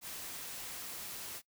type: noise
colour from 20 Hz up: white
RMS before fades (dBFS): -44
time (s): 0.01-1.42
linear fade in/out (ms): 50
effects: noise-tail reverb RT60 0.1 s tail -21 dB re dry